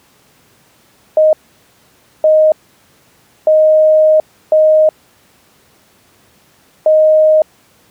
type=tone bursts at uneven times; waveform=sine; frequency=622.3 Hz; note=D#5; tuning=in tune; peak=-5 dBFS; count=5; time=1.17-1.33 / 2.24-2.52 / 3.47-4.2 / 4.52-4.89 / 6.86-7.42 s; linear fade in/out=2 ms; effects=pink hiss -50 dBFS RMS until 7.9 s + high-pass 100 Hz 12 dB/octave